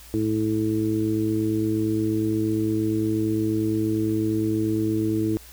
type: harmonic tone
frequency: 108.6 Hz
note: A2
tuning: 22 cents flat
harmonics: 1 / 2 / 3 / 4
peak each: -28 / -30 / -22 / -32 dBFS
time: 0.14-5.37 s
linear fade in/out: 0 ms
effects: added 60 Hz sine -47 dBFS peak until 5.52 s + white hiss -47 dBFS RMS until 5.52 s